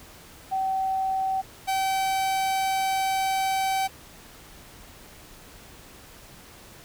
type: tone pair in turn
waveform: sine / 45% pulse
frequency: 766 / 769.3 Hz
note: G5 / G5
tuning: -40 / -33 cents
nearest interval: unison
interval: 7 cents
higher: second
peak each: -23 dBFS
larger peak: neither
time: 0.51-1.42 / 1.67-3.88 s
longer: second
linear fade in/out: 20 ms
effects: pink hiss -48 dBFS RMS until 6.84 s